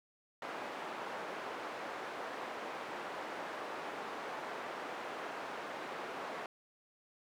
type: band-pass noise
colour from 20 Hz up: white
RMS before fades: -43 dBFS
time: 0.42-6.46 s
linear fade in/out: 2 ms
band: 340 to 1200 Hz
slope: 12 dB/octave
effects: none